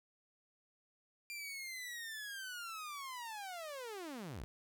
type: linear sweep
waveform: sawtooth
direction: down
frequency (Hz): 2389 to 40.08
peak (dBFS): -40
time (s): 1.3-4.44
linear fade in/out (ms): 0
effects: none